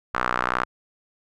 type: tone with band-pass filter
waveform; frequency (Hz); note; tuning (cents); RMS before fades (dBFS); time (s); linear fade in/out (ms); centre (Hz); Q
sawtooth; 61.74; B1; 0; -25; 0.14-0.65; 10; 1300; 3.1
effects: none